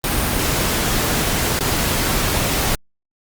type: noise with dropouts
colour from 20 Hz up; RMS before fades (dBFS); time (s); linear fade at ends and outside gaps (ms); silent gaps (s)
pink; -19; 0.04-2.75; 1; 1.59-1.607
effects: Opus 32 kbps